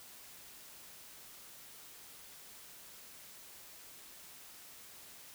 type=silence; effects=white hiss -54 dBFS RMS until 5.34 s